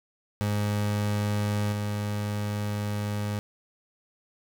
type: tone with level steps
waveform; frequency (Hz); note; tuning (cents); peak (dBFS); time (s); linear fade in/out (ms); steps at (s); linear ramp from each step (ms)
30% pulse; 103.83; G#2; 0; -22 / -25; 0.41-3.39; 0; 1.72; 5
effects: none